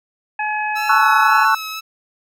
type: harmonic tone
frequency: 849 Hz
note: G#5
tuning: 38 cents sharp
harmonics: 1 / 2 / 3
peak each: -21 / -24 / -26 dBFS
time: 0.39-1.45 s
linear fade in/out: 5 ms
type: tone with vibrato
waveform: 15% pulse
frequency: 1313 Hz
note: E6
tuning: 7 cents flat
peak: -19 dBFS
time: 0.75-1.81 s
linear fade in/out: 20 ms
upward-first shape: sine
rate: 1.9 Hz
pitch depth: 39 cents each way
type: chord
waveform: sine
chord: F# minor seventh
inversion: first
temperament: equal with one note detuned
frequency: 880 / 1108.7 / 1334.6 / 1480 Hz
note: A5 / C#6 / E6 / F#6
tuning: 0 / 0 / +21 / 0 cents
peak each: -17 dBFS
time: 0.89-1.55 s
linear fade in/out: 5 ms
effects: none